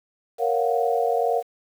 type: chord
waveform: sine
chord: Gb major seventh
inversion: first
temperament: equal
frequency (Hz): 466.2 / 554.4 / 698.5 / 740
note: Bb4 / Db5 / F5 / Gb5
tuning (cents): 0 / 0 / 0 / 0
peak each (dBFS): -23 / -28 / -24 / -26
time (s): 0.38-1.43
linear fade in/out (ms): 50
effects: 8-bit